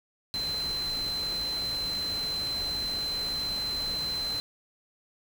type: tone in noise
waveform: sine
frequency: 4077 Hz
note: C8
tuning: 46 cents flat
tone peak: -29 dBFS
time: 0.34-4.4 s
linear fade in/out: 0 ms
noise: pink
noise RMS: -40 dBFS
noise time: 0.34-4.4 s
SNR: +8 dB
effects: none